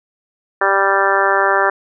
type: harmonic tone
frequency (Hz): 196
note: G3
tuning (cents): 0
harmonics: 2 / 3 / 4 / 5 / 6 / 7 / 8 / 9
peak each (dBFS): -20 / -20 / -20 / -20 / -20 / -20 / -20 / -20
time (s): 0.61-1.7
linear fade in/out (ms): 5
effects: none